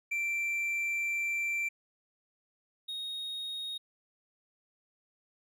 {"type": "tone pair in turn", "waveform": "triangle", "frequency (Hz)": [2349, 3737], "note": ["D7", "A#7"], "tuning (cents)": [0, 4], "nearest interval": "minor sixth", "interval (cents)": 804, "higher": "second", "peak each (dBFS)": [-28, -34], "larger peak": "first", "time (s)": [[0.11, 1.69], [2.88, 3.78]], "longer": "first", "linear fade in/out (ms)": 10, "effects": []}